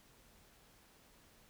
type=silence; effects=pink hiss -65 dBFS RMS until 1.49 s